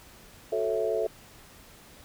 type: chord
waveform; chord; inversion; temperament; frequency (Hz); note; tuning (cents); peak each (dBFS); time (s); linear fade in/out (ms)
sine; F# minor seventh; none; equal; 370 / 440 / 554.4 / 659.3; F#4 / A4 / C#5 / E5; 0 / 0 / 0 / 0; -34 / -28 / -33 / -30; 0.52-1.07; 5
effects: pink hiss -52 dBFS RMS until 2.04 s